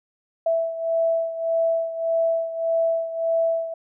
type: beating tone pair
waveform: sine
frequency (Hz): 659.3 / 661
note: E5 / E5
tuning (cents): 0 / +5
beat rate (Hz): 1.7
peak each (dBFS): -21 / -26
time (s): 0.46-3.74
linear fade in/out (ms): 5
effects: none

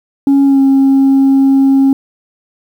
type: tone with pitch glide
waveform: sine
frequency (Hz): 277.2 to 271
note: C#4 to C#4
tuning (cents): 0 to -39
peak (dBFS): -3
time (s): 0.27-1.93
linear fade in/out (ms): 2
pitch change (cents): -39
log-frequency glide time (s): 0.44-0.61
effects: tanh soft clip ceiling -4 dBFS + 7-bit

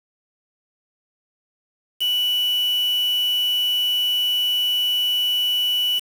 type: tone with quantisation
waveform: sine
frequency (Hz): 2960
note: F#7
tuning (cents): 0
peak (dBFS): -18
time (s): 2-6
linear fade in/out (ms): 20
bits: 5
effects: none

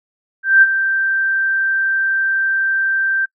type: tone with ADSR envelope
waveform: sine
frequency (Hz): 1568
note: G6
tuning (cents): 0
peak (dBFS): -4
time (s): 0.43-3.26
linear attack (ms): 190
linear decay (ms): 36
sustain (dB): -10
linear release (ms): 15
effects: noise-tail reverb RT60 0.1 s tail -25 dB re dry

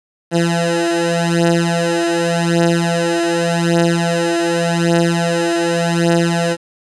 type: beating tone pair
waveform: 15% pulse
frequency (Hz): 168.9 / 169.76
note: E3 / F3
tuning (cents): +42 / -49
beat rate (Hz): 0.86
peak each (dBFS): -10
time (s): 0.31-6.57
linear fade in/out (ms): 50
effects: resampled to 22050 Hz + 7-bit

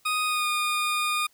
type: tone with pitch glide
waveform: 20% pulse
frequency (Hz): 1244.5 to 1221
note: D#6 to D#6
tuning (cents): 0 to -33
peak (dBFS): -19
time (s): 0.05-1.27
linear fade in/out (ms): 10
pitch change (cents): -33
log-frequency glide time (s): 0.26-0.48
effects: white hiss -63 dBFS RMS until 1.33 s

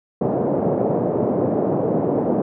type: band-pass noise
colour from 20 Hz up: white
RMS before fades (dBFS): -20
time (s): 0.21-2.42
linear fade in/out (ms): 5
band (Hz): 130 to 600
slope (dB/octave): 24
effects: none

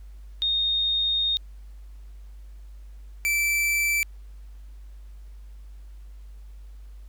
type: tone pair in turn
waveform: sine / 45% pulse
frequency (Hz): 3695 / 2328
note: A#7 / D7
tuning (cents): -16 / -16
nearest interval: minor sixth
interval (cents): 800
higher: first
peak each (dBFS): -21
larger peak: neither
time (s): 0.42-1.37 / 3.25-4.03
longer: first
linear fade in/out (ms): 0
effects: added 50 Hz sine -40 dBFS peak until 7.08 s + pink hiss -64 dBFS RMS until 7.08 s

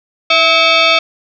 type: tone with frequency modulation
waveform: sine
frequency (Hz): 659.3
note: E5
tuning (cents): 0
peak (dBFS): -7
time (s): 0.3-0.99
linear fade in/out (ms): 5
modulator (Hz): 974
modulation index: 3.7
effects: none

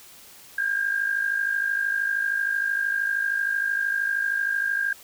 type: tone with amplitude modulation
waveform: sine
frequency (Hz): 1609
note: G6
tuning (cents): +45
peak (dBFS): -19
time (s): 0.58-4.93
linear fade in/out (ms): 5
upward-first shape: sine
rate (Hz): 53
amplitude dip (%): 65
effects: white hiss -48 dBFS RMS until 5.03 s

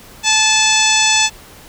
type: harmonic tone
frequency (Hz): 870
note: A5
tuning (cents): -20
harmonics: 1 / 2 / 3 / 4 / 5 / 6 / 7 / 8 / 9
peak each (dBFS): -19 / -22 / -16 / -17 / -22 / -22 / -19 / -22 / -20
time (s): 0.23-1.3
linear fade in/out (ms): 50
effects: pink hiss -40 dBFS RMS until 1.68 s

